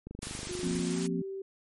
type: click train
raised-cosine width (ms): 3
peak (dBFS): -28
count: 19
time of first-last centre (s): 0.07-0.793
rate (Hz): 24.9
type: noise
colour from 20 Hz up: white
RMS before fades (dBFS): -39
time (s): 0.22-1.07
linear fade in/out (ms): 5
type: tone with pitch glide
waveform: sine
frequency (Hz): 359.5 to 387.5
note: F#4 to G4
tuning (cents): -50 to -20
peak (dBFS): -35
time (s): 0.49-1.42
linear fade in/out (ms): 5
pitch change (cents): +130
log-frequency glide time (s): 0.88-1.05
type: chord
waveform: sine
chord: F suspended fourth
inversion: none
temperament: equal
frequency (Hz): 174.61 / 233.1 / 261.6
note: F3 / Bb3 / C4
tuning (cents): 0 / 0 / 0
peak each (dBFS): -32 / -36 / -34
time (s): 0.63-1.22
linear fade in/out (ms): 5
effects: MP3 48 kbps